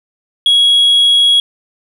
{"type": "tone", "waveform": "sine", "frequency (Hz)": 3322, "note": "G#7", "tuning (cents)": 0, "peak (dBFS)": -4, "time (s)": [0.46, 1.4], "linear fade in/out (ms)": 2, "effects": ["tanh soft clip ceiling -5 dBFS", "7-bit"]}